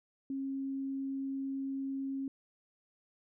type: tone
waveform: sine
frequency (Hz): 270.9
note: C#4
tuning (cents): -40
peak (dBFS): -34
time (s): 0.3-2.28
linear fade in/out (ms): 2
effects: none